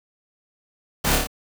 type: noise with echo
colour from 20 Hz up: pink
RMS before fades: -22 dBFS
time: 1.04-1.16 s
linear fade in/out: 10 ms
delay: 28 ms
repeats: 4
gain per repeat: -2 dB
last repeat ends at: 1.272 s
effects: none